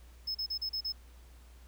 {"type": "tone bursts", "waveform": "triangle", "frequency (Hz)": 5190, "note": "E8", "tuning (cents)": -28, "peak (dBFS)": -31, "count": 6, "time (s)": [0.27, 0.924], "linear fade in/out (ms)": 10, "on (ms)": 79, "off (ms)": 36, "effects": ["added 60 Hz sine -52 dBFS peak until 1.67 s", "pink hiss -63 dBFS RMS until 1.67 s"]}